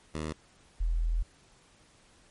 10% pulse / sine tone pair in turn, 77.78 / 41.2 Hz, D#2 / E1, 0 / 0 cents, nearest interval major seventh, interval 1100 cents, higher first, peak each -25 dBFS, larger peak neither, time 0.14-0.33 / 0.8-1.23 s, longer second, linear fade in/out 10 ms, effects pink hiss -61 dBFS RMS until 2.3 s + MP3 48 kbps

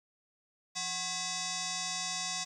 sine tone with frequency modulation, 740 Hz, F#5, in tune, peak -33 dBFS, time 0.75-2.45 s, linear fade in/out 20 ms, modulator 912 Hz, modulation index 7.4, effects 11-bit

